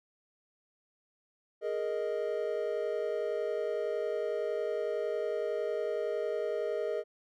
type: chord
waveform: triangle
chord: Ab suspended second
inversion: none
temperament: equal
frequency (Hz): 415.3 / 466.2 / 622.3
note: Ab4 / Bb4 / Eb5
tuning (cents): 0 / 0 / 0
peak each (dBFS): -33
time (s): 1.61-7.04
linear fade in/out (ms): 50
effects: none